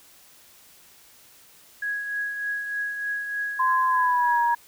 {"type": "tone with tremolo", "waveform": "sine", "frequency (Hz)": 1661.2, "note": "G#6", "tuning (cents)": 0, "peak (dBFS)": -24, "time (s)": [1.82, 4.55], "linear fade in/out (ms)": 5, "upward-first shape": "triangle", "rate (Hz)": 3.3, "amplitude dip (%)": 50}
{"type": "tone with pitch glide", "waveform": "sine", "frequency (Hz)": [1032, 946.3], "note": ["C6", "A#5"], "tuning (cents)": [-24, 26], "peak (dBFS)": -19, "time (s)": [3.59, 4.55], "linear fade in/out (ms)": 10, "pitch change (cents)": -150, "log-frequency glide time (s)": [3.88, 4.4]}
{"effects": ["white hiss -53 dBFS RMS until 4.67 s"]}